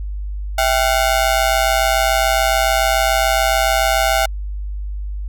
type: ring-modulated tone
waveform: sawtooth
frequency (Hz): 720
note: F#5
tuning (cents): -47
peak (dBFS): -7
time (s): 0.58-4.26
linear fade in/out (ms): 5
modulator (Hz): 63.5
effects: added 50 Hz sine -22 dBFS peak until 5.28 s